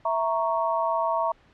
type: chord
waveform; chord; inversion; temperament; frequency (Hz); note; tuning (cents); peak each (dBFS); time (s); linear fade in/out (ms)
sine; A# diminished; second; equal; 659.3 / 932.3 / 1108.7; E5 / A#5 / C#6; 0 / 0 / 0; -26 / -26 / -28; 0.05-1.32; 5
effects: pink hiss -58 dBFS RMS until 1.53 s + low-pass 3000 Hz 12 dB/octave